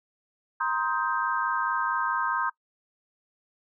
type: chord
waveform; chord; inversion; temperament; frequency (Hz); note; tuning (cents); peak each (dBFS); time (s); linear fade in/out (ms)
sine; C minor seventh; third; just; 941.9 / 1046.5 / 1255.8 / 1569.8; Bb5 / C6 / Eb6 / G6; +18 / 0 / +16 / +2; -30; 0.6-2.5; 10
effects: noise-tail reverb RT60 0.1 s tail -23 dB re dry